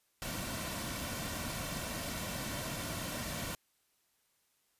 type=noise with comb filter; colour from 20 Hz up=pink; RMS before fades=-39 dBFS; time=0.22-3.55 s; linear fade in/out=0 ms; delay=2.4 ms; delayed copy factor=-0.55; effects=white hiss -75 dBFS RMS until 4.79 s + resampled to 32000 Hz